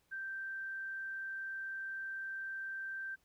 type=tone; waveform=sine; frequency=1566 Hz; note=G6; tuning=2 cents flat; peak=-39 dBFS; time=0.11-3.16 s; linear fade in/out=20 ms; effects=pink hiss -75 dBFS RMS until 3.24 s